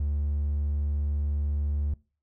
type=tone; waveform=triangle; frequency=73 Hz; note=D2; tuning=10 cents flat; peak=-22 dBFS; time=0-1.94 s; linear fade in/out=5 ms; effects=noise-tail reverb RT60 0.4 s tail -25 dB re dry + tanh soft clip ceiling -18 dBFS